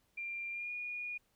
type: tone with pitch glide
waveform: sine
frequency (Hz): 2381 to 2442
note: D7 to D#7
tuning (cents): +23 to -33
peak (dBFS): -38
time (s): 0.17-1.18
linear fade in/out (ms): 10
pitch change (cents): +44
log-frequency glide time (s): 0.51-0.72
effects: pink hiss -75 dBFS RMS until 1.35 s